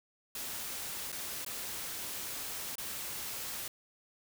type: noise with dropouts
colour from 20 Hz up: white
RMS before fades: -40 dBFS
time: 0.35-3.68 s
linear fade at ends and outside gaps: 2 ms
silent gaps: 1.119-1.126 / 1.448-1.463 / 2.755-2.781 s
effects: none